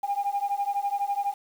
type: beating tone pair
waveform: sine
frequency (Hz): 800 / 812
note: G5 / G#5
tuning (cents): +35 / -39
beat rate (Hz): 12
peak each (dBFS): -27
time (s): 0.03-1.34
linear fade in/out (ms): 10
effects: tanh soft clip ceiling -19 dBFS + 8-bit